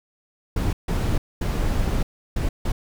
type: noise bursts at uneven times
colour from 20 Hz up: brown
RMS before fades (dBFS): -22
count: 5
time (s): 0.56-0.73 / 0.88-1.18 / 1.41-2.03 / 2.36-2.49 / 2.65-2.72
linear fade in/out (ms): 5
effects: none